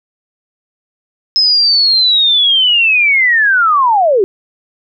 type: linear sweep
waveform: sine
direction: down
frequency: 5160 to 362.2 Hz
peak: -7 dBFS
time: 1.36-4.24 s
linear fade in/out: 0 ms
effects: none